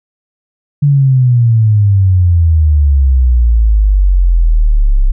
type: exponential sweep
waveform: sine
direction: down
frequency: 146.2 to 32.54 Hz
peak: -5 dBFS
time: 0.82-5.12 s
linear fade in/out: 10 ms
effects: none